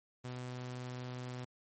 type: tone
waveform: sawtooth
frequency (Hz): 125.1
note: B2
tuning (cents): +23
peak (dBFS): -37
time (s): 0.24-1.45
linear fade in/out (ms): 10
effects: MP3 32 kbps